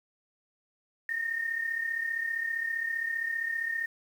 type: tone pair together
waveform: sine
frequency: 1829.5 / 1864.7 Hz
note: A#6 / A#6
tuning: -33 / 0 cents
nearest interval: unison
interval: 33 cents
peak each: -30 / -36 dBFS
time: 1.09-3.86 s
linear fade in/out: 2 ms
effects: 9-bit